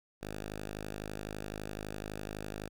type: tone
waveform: 5% pulse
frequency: 51.91 Hz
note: G#1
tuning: in tune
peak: -28 dBFS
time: 0.21-2.69 s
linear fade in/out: 20 ms
effects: none